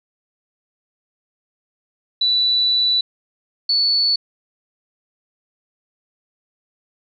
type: tone pair in turn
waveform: sine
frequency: 3962 / 4447 Hz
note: B7 / C#8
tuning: +5 / +5 cents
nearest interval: major second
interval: 200 cents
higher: second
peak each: -14 dBFS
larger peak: neither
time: 2.21-3.01 / 3.69-4.16 s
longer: first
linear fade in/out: 5 ms
effects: none